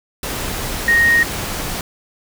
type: tone in noise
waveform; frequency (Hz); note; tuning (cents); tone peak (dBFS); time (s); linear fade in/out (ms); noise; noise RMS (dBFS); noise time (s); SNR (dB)
sine; 1864.7; A#6; 0; -10; 0.88-1.23; 2; pink; -24; 0.23-1.81; +11
effects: none